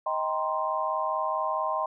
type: chord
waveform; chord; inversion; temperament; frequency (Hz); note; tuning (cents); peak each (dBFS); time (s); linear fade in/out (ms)
sine; C minor seventh; first; just; 627.9 / 784.9 / 941.9 / 1046.5; Eb5 / G5 / Bb5 / C6; +16 / +2 / +18 / 0; -31 / -33 / -33 / -29; 0.06-1.86; 5
effects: none